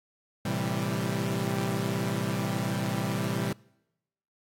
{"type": "chord", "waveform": "sawtooth", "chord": "A minor seventh", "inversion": "none", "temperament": "equal with one note detuned", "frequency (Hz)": [112.31, 130.81, 164.81, 196], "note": ["A2", "C3", "E3", "G3"], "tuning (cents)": [36, 0, 0, 0], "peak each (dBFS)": [-30, -29, -30, -28], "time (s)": [0.45, 3.53], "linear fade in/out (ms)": 5, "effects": ["noise-tail reverb RT60 0.9 s tail -25 dB re dry", "AAC 64 kbps"]}